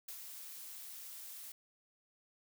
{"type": "noise with ADSR envelope", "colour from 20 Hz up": "blue", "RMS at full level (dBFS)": -45, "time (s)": [0.08, 1.52], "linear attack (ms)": 5, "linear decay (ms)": 67, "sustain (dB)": -4, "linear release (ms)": 3, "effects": []}